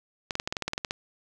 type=clicks; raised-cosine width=0.2 ms; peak=-12 dBFS; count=12; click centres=0.308 / 0.354 / 0.399 / 0.475 / 0.525 / 0.568 / 0.623 / 0.68 / 0.734 / 0.779 / 0.848 / 0.909 s; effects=none